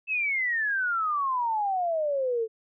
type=exponential sweep; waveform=sine; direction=down; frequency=2648 to 435.8 Hz; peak=-24 dBFS; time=0.07-2.48 s; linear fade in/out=50 ms; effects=none